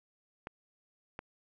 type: clicks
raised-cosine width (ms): 0.5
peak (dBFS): -25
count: 2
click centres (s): 0.471 / 1.191
effects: none